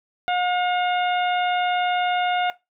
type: harmonic tone with a mistuned harmonic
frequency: 719 Hz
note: F#5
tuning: 50 cents flat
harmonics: 1 / 2 / 3 / 4 / 5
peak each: -21 / -27 / -31 / -33 / -35 dBFS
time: 0.28-2.5 s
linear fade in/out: 0 ms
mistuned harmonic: 4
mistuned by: -27 cents
effects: noise-tail reverb RT60 0.2 s tail -18 dB re dry